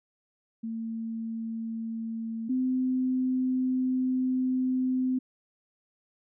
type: tone pair in turn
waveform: sine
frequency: 225.9 / 256.7 Hz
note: A3 / C4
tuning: +46 / -33 cents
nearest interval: major second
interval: 221 cents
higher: second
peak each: -31 / -24 dBFS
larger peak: second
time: 0.63-2.49 / 2.49-5.19 s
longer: second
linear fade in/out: 10 ms
effects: none